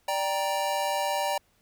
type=chord; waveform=square; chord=G minor; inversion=second; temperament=just; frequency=588 / 784 / 940.8 Hz; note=D5 / G5 / Bb5; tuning=+2 / 0 / +16 cents; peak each=-31 dBFS; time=0.08-1.38 s; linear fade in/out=5 ms; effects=pink hiss -67 dBFS RMS until 1.61 s